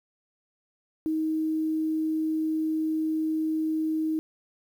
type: tone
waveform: sine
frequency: 315.2 Hz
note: D#4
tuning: 23 cents sharp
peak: -24 dBFS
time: 1.06-4.19 s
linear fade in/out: 0 ms
effects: 9-bit